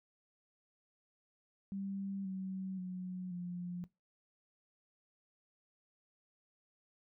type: tone with pitch steps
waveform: sine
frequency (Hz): 196 / 189.43 / 183.09 / 176.95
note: G3 / F#3 / F#3 / F3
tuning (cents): 0 / +41 / -18 / +23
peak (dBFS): -38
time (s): 1.72-3.84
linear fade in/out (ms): 0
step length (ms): 530
effects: noise-tail reverb RT60 0.2 s tail -19 dB re dry